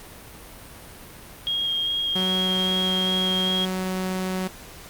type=tone with vibrato; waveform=sine; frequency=3249 Hz; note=G#7; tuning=39 cents flat; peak=-22 dBFS; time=1.47-3.65 s; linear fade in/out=0 ms; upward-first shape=square; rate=2.5 Hz; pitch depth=8 cents each way
type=tone; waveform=sawtooth; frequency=186.3 Hz; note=F#3; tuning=12 cents sharp; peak=-21 dBFS; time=2.15-4.48 s; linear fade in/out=10 ms
effects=pink hiss -43 dBFS RMS until 4.89 s + Opus 48 kbps